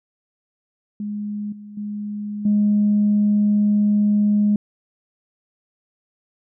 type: tone with level steps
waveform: sine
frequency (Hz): 207.7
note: G#3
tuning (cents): 0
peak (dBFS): -24 / -35 / -25 / -13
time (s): 1-4.56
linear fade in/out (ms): 2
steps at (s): 1.52 / 1.77 / 2.45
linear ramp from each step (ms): 5
effects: tanh soft clip ceiling -9 dBFS